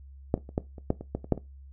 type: clicks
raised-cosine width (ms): 2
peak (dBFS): -9 / -29 / -30 / -12 / -30 / -10 / -24 / -16 / -27 / -8 / -24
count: 11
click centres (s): 0.341 / 0.377 / 0.491 / 0.579 / 0.782 / 0.904 / 1.01 / 1.15 / 1.244 / 1.323 / 1.377
effects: noise-tail reverb RT60 0.2 s tail -18 dB re dry + added 68 Hz sine -45 dBFS peak until 1.72 s